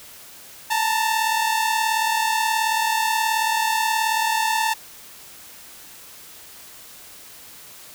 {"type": "tone pair together", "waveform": "sawtooth", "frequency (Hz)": [880, 918.6], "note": ["A5", "A#5"], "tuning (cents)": [0, -26], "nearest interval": "minor second", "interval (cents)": 74, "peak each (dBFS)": [-17, -20], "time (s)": [0.7, 4.74], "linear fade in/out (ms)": 10, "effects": ["white hiss -43 dBFS RMS until 7.94 s"]}